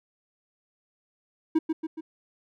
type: tone with echo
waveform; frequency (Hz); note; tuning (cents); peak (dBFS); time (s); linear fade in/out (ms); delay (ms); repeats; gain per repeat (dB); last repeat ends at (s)
triangle; 318.9; D#4; +43; -16; 1.55-1.59; 10; 140; 3; -5; 2.01
effects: none